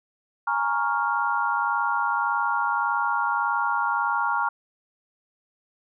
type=chord; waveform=sine; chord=Bb minor seventh; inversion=third; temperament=equal; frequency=830.6 / 932.3 / 1108.7 / 1396.9 Hz; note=Ab5 / Bb5 / Db6 / F6; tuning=0 / 0 / 0 / 0 cents; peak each=-29 / -26 / -28 / -26 dBFS; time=0.47-4.49 s; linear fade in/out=5 ms; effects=none